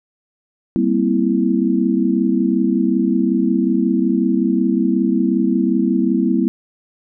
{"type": "chord", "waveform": "sine", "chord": "C dominant seventh", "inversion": "second", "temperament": "equal with one note detuned", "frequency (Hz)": [196, 233.1, 258.5, 329.6], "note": ["G3", "Bb3", "C4", "E4"], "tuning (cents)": [0, 0, -21, 0], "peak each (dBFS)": -19, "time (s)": [0.76, 6.48], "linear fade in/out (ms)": 0, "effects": []}